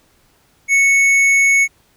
triangle tone with hard clipping, 2211 Hz, C#7, 5 cents flat, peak -11 dBFS, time 0.68-1.68 s, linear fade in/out 50 ms, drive 11 dB, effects pink hiss -56 dBFS RMS until 1.96 s

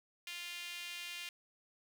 sawtooth tone with high-pass filter, 349.2 Hz, F4, in tune, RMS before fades -45 dBFS, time 0.27-1.29 s, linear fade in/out 2 ms, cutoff 2600 Hz, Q 2.7, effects none

